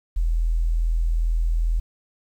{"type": "tone", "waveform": "sine", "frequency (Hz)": 41.2, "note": "E1", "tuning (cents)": 0, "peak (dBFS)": -18, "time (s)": [0.16, 1.8], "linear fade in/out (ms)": 10, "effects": ["9-bit"]}